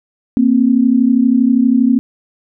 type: tone pair together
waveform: sine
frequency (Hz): 233.1 / 265.6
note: A#3 / C4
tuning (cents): 0 / +26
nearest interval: major second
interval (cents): 226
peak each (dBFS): -11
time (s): 0.37-1.99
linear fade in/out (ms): 0
effects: none